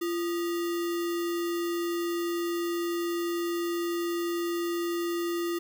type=tone with sample-and-hold; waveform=sine; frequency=343 Hz; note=F4; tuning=31 cents flat; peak=-27 dBFS; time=0.01-5.59 s; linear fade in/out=10 ms; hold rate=1575 Hz; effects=none